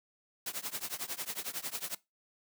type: noise with tremolo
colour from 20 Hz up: white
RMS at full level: -35 dBFS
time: 0.46-1.95 s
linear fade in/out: 5 ms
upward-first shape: triangle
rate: 11 Hz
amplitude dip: 100%
effects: noise-tail reverb RT60 0.2 s tail -20 dB re dry + high-pass 150 Hz 12 dB/octave